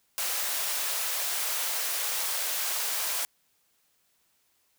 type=high-pass noise; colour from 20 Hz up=white; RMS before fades=-30 dBFS; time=0.18-3.25 s; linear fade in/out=0 ms; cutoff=500 Hz; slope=24 dB/octave; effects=white hiss -70 dBFS RMS until 4.78 s